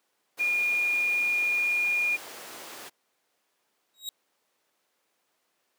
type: noise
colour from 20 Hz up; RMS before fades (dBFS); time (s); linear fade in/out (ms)
pink; -41; 0.37-2.9; 20
type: tone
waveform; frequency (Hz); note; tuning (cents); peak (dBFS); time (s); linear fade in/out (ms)
sine; 2428; D#7; -43; -23; 0.39-2.17; 20
type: tone with exponential growth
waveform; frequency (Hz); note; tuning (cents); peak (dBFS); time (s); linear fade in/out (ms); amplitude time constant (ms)
sawtooth; 3810; A#7; +37; -26; 3.94-4.09; 1; 31
effects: pink hiss -73 dBFS RMS until 5.78 s + high-pass 400 Hz 12 dB/octave